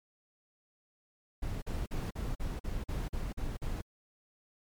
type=noise bursts; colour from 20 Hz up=brown; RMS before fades=-35 dBFS; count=10; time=1.42-3.816 s; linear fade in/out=10 ms; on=200 ms; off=44 ms; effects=MP3 96 kbps